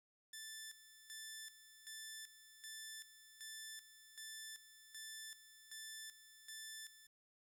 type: tone with tremolo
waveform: 10% pulse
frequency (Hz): 1760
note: A6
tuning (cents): 0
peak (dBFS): -40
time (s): 0.33-7.07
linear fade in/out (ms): 5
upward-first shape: square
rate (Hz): 1.3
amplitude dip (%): 75
effects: 12-bit